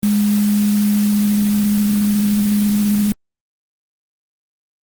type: tone in noise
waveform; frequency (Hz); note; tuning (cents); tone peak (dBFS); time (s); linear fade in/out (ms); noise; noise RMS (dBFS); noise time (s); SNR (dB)
sine; 207.1; G#3; -5; -12; 0.03-3.12; 0; white; -28; 0.03-3.12; +13
effects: Opus 24 kbps